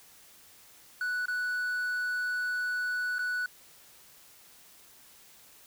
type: tone with dropouts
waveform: triangle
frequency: 1480 Hz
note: F#6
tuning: in tune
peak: -27 dBFS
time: 1.01-3.46 s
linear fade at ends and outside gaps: 2 ms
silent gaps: 1.257-1.282 / 3.184-3.191 s
effects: white hiss -56 dBFS RMS until 5.66 s